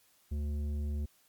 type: tone with tanh clipping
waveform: sine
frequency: 73.42 Hz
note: D2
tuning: in tune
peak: -33 dBFS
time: 0.31-1.06 s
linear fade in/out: 10 ms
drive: 10 dB
effects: white hiss -67 dBFS RMS until 1.28 s + MP3 96 kbps